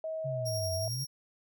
sine tone with pitch glide, 638 to 651.8 Hz, D#5 to E5, +43 to -20 cents, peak -33 dBFS, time 0.04-0.88 s, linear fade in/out 2 ms, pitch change +37 cents, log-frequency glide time 0.49-0.75 s
sine linear two-way sweep, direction down then up, 140.7 to 90 to 140.7 Hz, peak -34 dBFS, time 0.24-1.05 s, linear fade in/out 20 ms, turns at 0.74 s
sawtooth tone with tremolo, 5588 Hz, F8, in tune, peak -32 dBFS, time 0.45-1.07 s, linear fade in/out 20 ms, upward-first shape sine, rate 11 Hz, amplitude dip 35%
effects none

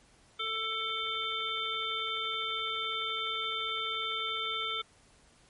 harmonic tone, 444.1 Hz, A4, 16 cents sharp, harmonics 1 / 3 / 5 / 7 / 8, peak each -44 / -36 / -39 / -38 / -36 dBFS, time 0.39-4.82 s, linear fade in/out 10 ms, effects pink hiss -62 dBFS RMS until 5.49 s + MP3 48 kbps

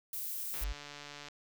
violet noise, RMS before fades -39 dBFS, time 0.13-0.64 s, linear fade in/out 2 ms
click train, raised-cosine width 0.2 ms, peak -29 dBFS, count 109, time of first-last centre 0.54-1.285 s, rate 145 Hz
sine tone, 49.2 Hz, G1, 7 cents sharp, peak -33 dBFS, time 0.61-0.73 s, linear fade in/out 10 ms
effects none

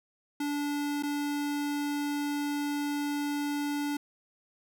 square tone with dropouts, 290 Hz, D4, 22 cents flat, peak -30 dBFS, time 0.4-3.97 s, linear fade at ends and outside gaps 5 ms, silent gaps 1.026-1.033 s, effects none

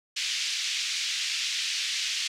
pink band-pass noise, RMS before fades -30 dBFS, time 0.16-2.28 s, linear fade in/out 10 ms, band 2400 to 6300 Hz, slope 24 dB/octave, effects none

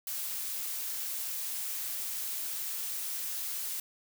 blue noise, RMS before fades -36 dBFS, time 0.07-3.8 s, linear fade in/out 2 ms, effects none

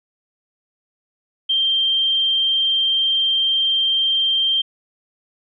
sine tone, 3161 Hz, G7, 14 cents sharp, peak -15 dBFS, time 1.49-4.62 s, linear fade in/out 10 ms, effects none

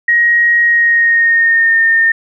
sine tone with pitch glide, 1887 to 1821.7 Hz, A#6 to A#6, +21 to -40 cents, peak -7 dBFS, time 0.08-2.12 s, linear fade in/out 5 ms, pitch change -61 cents, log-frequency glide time 0.61-1.8 s, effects none

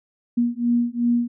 sine beating tone pair, 237.3 / 240 Hz, A#3 / B3, +31 / -49 cents, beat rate 2.7 Hz, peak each -21 dBFS, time 0.37-1.28 s, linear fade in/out 10 ms, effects none

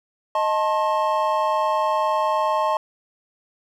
triangle chord, A diminished, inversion second, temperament equal with one note detuned, 622.3 / 880 / 1070.3 Hz, Eb5 / A5 / C6, 0 / 0 / +39 cents, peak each -21 dBFS, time 0.35-2.77 s, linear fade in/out 2 ms, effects none

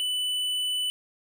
triangle tone with tanh clipping, 2987 Hz, F#7, 16 cents sharp, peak -27 dBFS, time 0-0.9 s, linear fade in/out 0 ms, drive 14 dB, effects none

